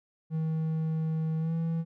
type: tone with pitch glide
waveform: triangle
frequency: 159.3 to 164.54 Hz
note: D#3 to E3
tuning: +41 to -3 cents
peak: -25 dBFS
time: 0.3-1.85 s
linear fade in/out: 50 ms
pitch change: +56 cents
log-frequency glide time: 1.39-1.53 s
effects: none